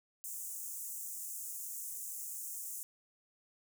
pink high-pass noise, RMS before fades -43 dBFS, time 0.24-2.83 s, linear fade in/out 0 ms, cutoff 6700 Hz, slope 48 dB/octave, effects none

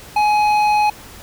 sine tone with hard clipping, 840 Hz, G#5, 19 cents sharp, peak -14 dBFS, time 0.16-0.9 s, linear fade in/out 5 ms, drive 9 dB, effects pink hiss -39 dBFS RMS until 1.22 s

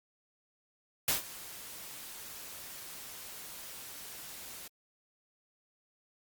white noise with ADSR envelope, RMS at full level -27 dBFS, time 1.08-4.68 s, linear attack 3 ms, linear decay 130 ms, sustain -19 dB, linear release 7 ms, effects Opus 48 kbps

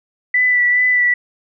sine tone with vibrato, 1978 Hz, B6, 2 cents sharp, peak -11 dBFS, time 0.34-1.14 s, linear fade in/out 5 ms, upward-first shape sine, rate 2.4 Hz, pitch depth 21 cents each way, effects none

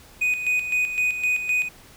triangle tone with tremolo, 2489 Hz, D#7, in tune, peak -17 dBFS, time 0.21-1.69 s, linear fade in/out 10 ms, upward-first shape square, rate 3.9 Hz, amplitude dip 60%, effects pink hiss -49 dBFS RMS until 1.96 s

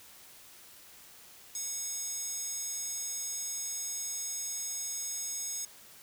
square tone with high-pass filter, 730 Hz, F#5, 24 cents flat, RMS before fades -37 dBFS, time 1.55-5.65 s, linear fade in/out 2 ms, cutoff 6600 Hz, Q 4.7, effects white hiss -54 dBFS RMS until 6.02 s

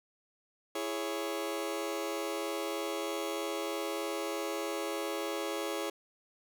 sawtooth chord, C# minor, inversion first, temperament just, 332.6 / 415.8 / 554.4 Hz, E4 / G#4 / C#5, +16 / +2 / 0 cents, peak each -34 dBFS, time 0.75-5.9 s, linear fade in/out 5 ms, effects none

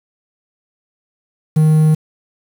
triangle tone with quantisation, 155.56 Hz, D#3, in tune, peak -6 dBFS, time 1.56-1.95 s, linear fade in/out 10 ms, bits 6, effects none

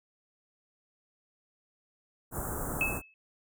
pink band-stop noise, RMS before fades -35 dBFS, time 2.31-3.02 s, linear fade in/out 50 ms, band 1500 to 7400 Hz, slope 48 dB/octave
sine tone with exponential decay, 2600 Hz, E7, 24 cents flat, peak -23 dBFS, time 2.81-3.14 s, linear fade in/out 1 ms, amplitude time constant 71 ms
effects none

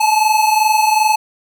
square tone pair together, 857.4 / 880 Hz, A5 / A5, -45 / 0 cents, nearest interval unison, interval 45 cents, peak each -13 / -17 dBFS, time 0-1.16 s, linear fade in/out 10 ms, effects none

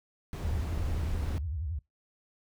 brown noise, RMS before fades -35 dBFS, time 0.33-1.38 s, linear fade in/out 0 ms
sine tone with vibrato, 77.78 Hz, D#2, in tune, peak -31 dBFS, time 0.43-1.79 s, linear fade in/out 5 ms, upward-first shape sine, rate 11 Hz, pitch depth 250 cents each way
effects noise-tail reverb RT60 0.2 s tail -25 dB re dry

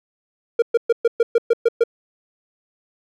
triangle tone bursts, 466.2 Hz, A#4, in tune, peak -9 dBFS, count 9, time 0.59-1.838 s, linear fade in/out 5 ms, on 32 ms, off 120 ms, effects none

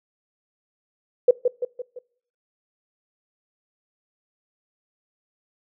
sine tone with echo, 493.9 Hz, B4, in tune, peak -9 dBFS, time 1.28-1.31 s, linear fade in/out 5 ms, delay 170 ms, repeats 4, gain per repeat -6 dB, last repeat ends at 1.99 s, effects noise-tail reverb RT60 0.6 s tail -24 dB re dry

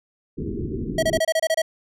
white low-pass noise, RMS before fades -28 dBFS, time 0.37-1.2 s, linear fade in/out 20 ms, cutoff 420 Hz, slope 96 dB/octave
square tone bursts, 644 Hz, E5, 41 cents flat, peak -18 dBFS, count 9, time 0.98-1.619 s, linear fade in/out 5 ms, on 47 ms, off 27 ms
effects low-pass 12000 Hz 12 dB/octave

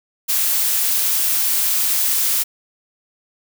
blue noise, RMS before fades -18 dBFS, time 0.28-2.44 s, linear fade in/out 20 ms, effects none

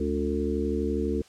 harmonic tone with a mistuned harmonic, 72.1 Hz, D2, 31 cents flat, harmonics 1 / 3 / 4 / 5 / 6, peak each -31 / -31 / -31 / -31 / -31 dBFS, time 0-1.22 s, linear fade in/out 5 ms, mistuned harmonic 6, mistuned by +62 cents, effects white hiss -55 dBFS RMS until 1.28 s + low-pass 7000 Hz 12 dB/octave

